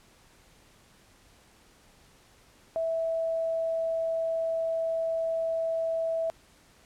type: tone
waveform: sine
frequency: 655 Hz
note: E5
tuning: 11 cents flat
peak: -26 dBFS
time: 2.76-6.3 s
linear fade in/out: 0 ms
effects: pink hiss -59 dBFS RMS until 6.85 s + low-pass 11000 Hz 12 dB/octave